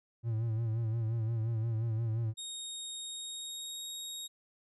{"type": "tone with vibrato", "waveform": "triangle", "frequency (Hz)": 113.1, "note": "A2", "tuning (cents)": 48, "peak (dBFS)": -28, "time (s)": [0.23, 2.34], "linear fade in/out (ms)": 50, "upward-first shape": "sine", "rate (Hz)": 5.7, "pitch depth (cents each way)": 63}
{"type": "tone with pitch glide", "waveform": "25% pulse", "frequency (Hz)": [3729, 3761], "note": ["A#7", "A#7"], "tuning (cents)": [0, 15], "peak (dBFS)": -35, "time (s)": [2.37, 4.28], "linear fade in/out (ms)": 20, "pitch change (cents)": 15, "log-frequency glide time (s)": [2.99, 3.83]}
{"effects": []}